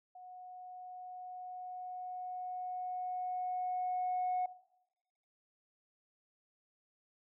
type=tone with level ramp; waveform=sine; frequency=731 Hz; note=F#5; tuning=21 cents flat; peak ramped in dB=-49 to -30 dBFS; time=0.15-4.46 s; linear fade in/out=5 ms; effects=noise-tail reverb RT60 0.9 s tail -17 dB re dry + tanh soft clip ceiling -28 dBFS